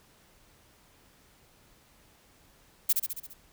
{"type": "noise with echo", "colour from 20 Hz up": "violet", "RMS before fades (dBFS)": -22, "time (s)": [2.89, 2.93], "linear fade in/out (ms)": 10, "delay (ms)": 68, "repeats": 6, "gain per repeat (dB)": -4, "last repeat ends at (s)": 3.338, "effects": ["pink hiss -61 dBFS RMS until 3.52 s"]}